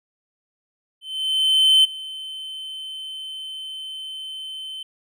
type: tone with ADSR envelope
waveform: triangle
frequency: 3073 Hz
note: G7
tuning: 35 cents flat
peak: -9 dBFS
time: 1.01-4.83 s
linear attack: 830 ms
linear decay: 16 ms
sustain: -20 dB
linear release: 4 ms
effects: none